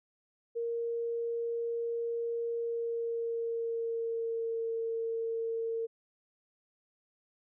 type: tone with pitch glide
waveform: sine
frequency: 466.2 to 455.6 Hz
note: A#4 to A#4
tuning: 0 to -40 cents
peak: -31 dBFS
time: 0.55-5.87 s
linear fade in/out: 20 ms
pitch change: -40 cents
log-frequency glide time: 2.56-4.71 s
effects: none